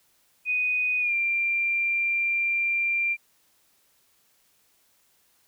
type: tone with pitch glide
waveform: sine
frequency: 2489 to 2375 Hz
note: D#7 to D7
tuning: 0 to +19 cents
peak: -22 dBFS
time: 0.45-3.17 s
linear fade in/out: 50 ms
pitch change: -81 cents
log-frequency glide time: 0.99-1.14 s
effects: white hiss -65 dBFS RMS until 5.47 s